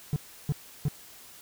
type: tone bursts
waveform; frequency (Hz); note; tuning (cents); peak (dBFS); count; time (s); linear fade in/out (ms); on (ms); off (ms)
triangle; 146.83; D3; 0; -21; 3; 0.13-0.883; 0; 31; 330
effects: white hiss -50 dBFS RMS until 1.41 s